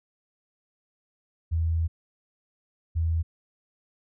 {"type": "tone pair in turn", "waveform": "sine", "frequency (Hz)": [82, 82], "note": ["E2", "E2"], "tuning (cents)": [-9, -9], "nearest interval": "unison", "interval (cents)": 0, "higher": "neither", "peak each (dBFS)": -22, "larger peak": "neither", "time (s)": [[1.51, 1.88], [2.95, 3.23]], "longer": "first", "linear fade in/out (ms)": 20, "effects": []}